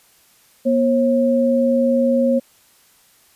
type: tone pair together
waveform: sine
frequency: 240.5 / 539.9 Hz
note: B3 / C#5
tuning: -46 / -46 cents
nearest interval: octave + major second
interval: 1400 cents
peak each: -16 dBFS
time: 0.65-2.4 s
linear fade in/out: 20 ms
effects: white hiss -54 dBFS RMS until 3.35 s + resampled to 32000 Hz